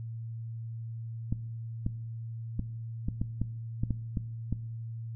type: clicks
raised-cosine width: 5 ms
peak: -17 dBFS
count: 10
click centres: 1.325 / 1.864 / 2.594 / 3.085 / 3.215 / 3.416 / 3.835 / 3.907 / 4.172 / 4.526 s
effects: noise-tail reverb RT60 0.9 s tail -18 dB re dry + added 114 Hz sine -36 dBFS peak until 5.15 s